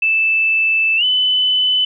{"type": "tone with pitch glide", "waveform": "sine", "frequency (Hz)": [2637, 3012], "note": ["E7", "F#7"], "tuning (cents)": [0, 30], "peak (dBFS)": -12, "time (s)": [0.02, 1.85], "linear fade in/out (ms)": 5, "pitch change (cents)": 230, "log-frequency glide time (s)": [0.97, 1.04], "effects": []}